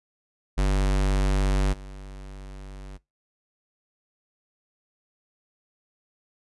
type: tone with level steps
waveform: square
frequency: 48.43 Hz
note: G1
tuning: 20 cents flat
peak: -20 / -38 dBFS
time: 0.57-2.98 s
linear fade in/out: 20 ms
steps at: 1.72 s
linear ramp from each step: 20 ms
effects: noise-tail reverb RT60 0.2 s tail -21 dB re dry + resampled to 24000 Hz